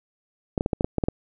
clicks, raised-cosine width 2 ms, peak -9 dBFS, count 9, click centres 0.578 / 0.609 / 0.661 / 0.732 / 0.809 / 0.845 / 0.983 / 1.038 / 1.085 s, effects none

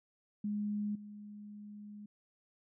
sine tone with level steps, 207.7 Hz, G#3, in tune, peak -33 / -46 dBFS, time 0.44-2.06 s, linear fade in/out 5 ms, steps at 0.95 s, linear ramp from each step 5 ms, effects none

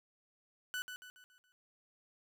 30% pulse tone with echo, 1492 Hz, F#6, 14 cents sharp, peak -34 dBFS, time 0.74-0.82 s, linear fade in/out 0 ms, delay 140 ms, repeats 5, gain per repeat -7 dB, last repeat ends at 1.52 s, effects none

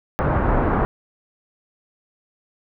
pink low-pass noise, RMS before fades -19 dBFS, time 0.19-0.85 s, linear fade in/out 0 ms, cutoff 1400 Hz, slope 24 dB/octave, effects none

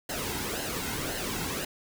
pink noise with flanger, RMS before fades -33 dBFS, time 0.09-1.65 s, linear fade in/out 5 ms, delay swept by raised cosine 0.84 to 1.74 ms, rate 1.9 Hz, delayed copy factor -0.6, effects none

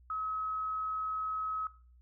sine tone, 1280 Hz, D#6, 49 cents sharp, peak -33 dBFS, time 0.1-1.67 s, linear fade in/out 2 ms, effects noise-tail reverb RT60 0.4 s tail -18 dB re dry + added 61 Hz sine -57 dBFS peak until 2.01 s

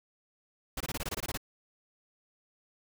pink noise bursts, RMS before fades -35 dBFS, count 11, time 0.77-1.375 s, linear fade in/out 5 ms, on 35 ms, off 22 ms, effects none

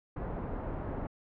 pink low-pass noise, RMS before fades -37 dBFS, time 0.16-1.07 s, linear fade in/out 5 ms, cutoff 930 Hz, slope 12 dB/octave, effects low-pass 2000 Hz 12 dB/octave

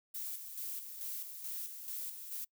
violet noise with tremolo, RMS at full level -41 dBFS, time 0.14-2.45 s, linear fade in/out 10 ms, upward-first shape square, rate 2.3 Hz, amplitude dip 50%, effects noise-tail reverb RT60 0.1 s tail -25 dB re dry

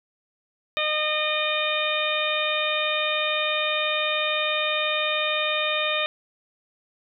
harmonic tone, 611 Hz, D#5, 32 cents flat, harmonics 1 / 2 / 3 / 4 / 5 / 6, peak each -28 / -30 / -32 / -27 / -32 / -28 dBFS, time 0.77-6.06 s, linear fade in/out 0 ms, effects none

